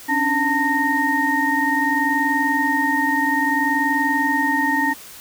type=tone cluster; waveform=sine; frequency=273.8 / 294.4 / 897 / 1853 Hz; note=C#4 / D4 / A5 / A#6; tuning=-21 / +4 / +33 / -11 cents; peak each=-24 / -25 / -21 / -20 dBFS; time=0.08-4.94 s; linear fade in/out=20 ms; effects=white hiss -40 dBFS RMS until 5.2 s